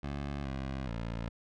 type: tone with pitch steps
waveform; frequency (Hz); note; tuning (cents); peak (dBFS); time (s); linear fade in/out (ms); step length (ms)
15% pulse; 70.7 / 66.9 / 57.1; C#2 / C2 / A#1; +35 / +39 / -35; -29; 0.03-1.29; 5; 420
effects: low-pass 4000 Hz 12 dB/octave